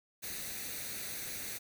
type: noise with comb filter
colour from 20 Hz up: white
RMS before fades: -41 dBFS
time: 0.22-1.59 s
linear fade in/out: 20 ms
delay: 0.48 ms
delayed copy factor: +0.6
effects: none